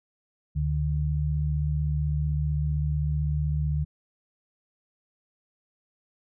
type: tone pair together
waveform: sine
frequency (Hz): 73.42 / 149.15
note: D2 / D3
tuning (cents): 0 / +27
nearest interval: octave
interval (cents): 1227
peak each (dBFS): -26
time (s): 0.55-3.85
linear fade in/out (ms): 20
effects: none